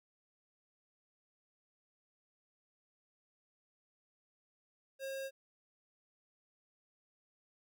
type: tone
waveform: square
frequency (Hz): 539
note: C#5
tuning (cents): -49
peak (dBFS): -40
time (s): 4.99-5.31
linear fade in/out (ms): 50
effects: none